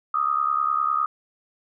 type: tone with amplitude modulation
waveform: sine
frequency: 1244.5 Hz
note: D#6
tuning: in tune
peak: -16 dBFS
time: 0.14-1.06 s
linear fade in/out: 5 ms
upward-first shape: sine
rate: 69.9 Hz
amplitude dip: 85%
effects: none